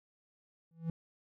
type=tone with exponential growth; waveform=triangle; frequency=164.7 Hz; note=E3; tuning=1 cent flat; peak=-27 dBFS; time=0.71-0.9 s; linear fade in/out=2 ms; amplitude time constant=40 ms; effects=none